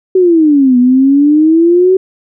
sine exponential two-way sweep, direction down then up, 381 to 244.1 to 381 Hz, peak -4 dBFS, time 0.15-1.97 s, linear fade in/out 5 ms, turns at 0.78 s, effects none

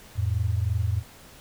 sine tone pair together, 86.3 / 109.18 Hz, F2 / A2, -20 / -13 cents, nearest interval major third, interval 407 cents, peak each -25 / -25 dBFS, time 0.15-1.03 s, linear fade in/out 50 ms, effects pink hiss -49 dBFS RMS until 1.4 s

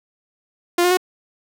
sawtooth tone with pitch steps, 349 / 357.6 / 366.4 Hz, F4 / F4 / F#4, -1 / +41 / -17 cents, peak -10 dBFS, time 0.78-0.972 s, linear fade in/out 5 ms, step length 64 ms, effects none

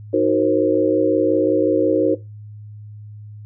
sine chord, C half-diminished seventh, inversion first, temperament equal with one note detuned, 311.1 / 370 / 466.2 / 531.8 Hz, Eb4 / Gb4 / Bb4 / C5, 0 / 0 / 0 / +28 cents, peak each -19 dBFS, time 0.13-2.15 s, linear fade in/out 10 ms, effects noise-tail reverb RT60 0.2 s tail -17 dB re dry + added 105 Hz sine -34 dBFS peak until 3.45 s

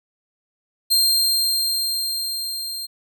sawtooth tone with level ramp, 4186 Hz, C8, in tune, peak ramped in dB -11 to -25 dBFS, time 0.9-2.87 s, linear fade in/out 20 ms, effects none

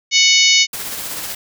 harmonic tone, 740 Hz, F#5, in tune, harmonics 3 / 4 / 5 / 6 / 7 / 8 / 9, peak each -15 / -16 / -17 / -18 / -18 / -19 / -20 dBFS, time 0.11-0.67 s, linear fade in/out 50 ms
white noise with tremolo, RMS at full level -25 dBFS, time 0.73-1.35 s, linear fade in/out 5 ms, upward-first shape sine, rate 16 Hz, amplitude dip 30%
effects none

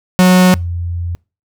45% pulse / sine tone pair in turn, 183 / 86.36 Hz, F#3 / F2, -19 / -19 cents, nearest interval octave + minor second, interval 1300 cents, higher first, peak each -5 / -17 dBFS, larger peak first, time 0.19-0.54 / 0.54-1.15 s, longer second, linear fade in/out 0 ms, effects noise-tail reverb RT60 0.3 s tail -26 dB re dry

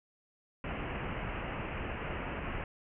pink low-pass noise, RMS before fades -38 dBFS, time 0.64-2.64 s, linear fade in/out 2 ms, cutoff 2900 Hz, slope 96 dB/octave, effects none

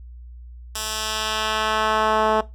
10% pulse tone with band-pass filter sweep, 217.3 Hz, A3, 21 cents flat, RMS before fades -22 dBFS, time 0.75-2.41 s, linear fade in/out 5 ms, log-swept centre 7900 to 680 Hz, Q 0.79, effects noise-tail reverb RT60 0.2 s tail -17 dB re dry + added 60 Hz sine -37 dBFS peak until 2.54 s

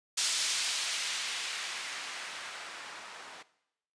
violet noise with low-pass filter sweep, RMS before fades -36 dBFS, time 0.17-3.43 s, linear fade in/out 10 ms, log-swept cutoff 4800 to 1000 Hz, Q 0.79, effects noise-tail reverb RT60 0.8 s tail -18 dB re dry + resampled to 22050 Hz

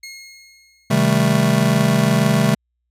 20% pulse tone with exponential decay, 2157 Hz, C#7, 48 cents flat, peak -26 dBFS, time 0.03-1.37 s, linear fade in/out 5 ms, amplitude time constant 290 ms
square chord, A half-diminished seventh, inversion first, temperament just, 132 / 158.4 / 198 / 220 Hz, C3 / Eb3 / G3 / A3, +16 / +31 / +18 / 0 cents, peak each -20 dBFS, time 0.9-2.55 s, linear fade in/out 10 ms
effects added 60 Hz sine -70 dBFS peak until 2.9 s + resampled to 32000 Hz

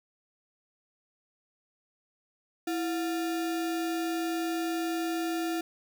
sine tone with sample-and-hold, 330.9 Hz, E4, 7 cents sharp, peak -28 dBFS, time 2.67-5.61 s, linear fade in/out 5 ms, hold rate 1050 Hz, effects none

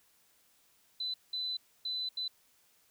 sine tone bursts at uneven times, 4009 Hz, B7, 25 cents sharp, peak -33 dBFS, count 4, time 1-1.14 / 1.33-1.57 / 1.85-2.09 / 2.17-2.28 s, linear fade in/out 5 ms, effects white hiss -68 dBFS RMS until 2.9 s

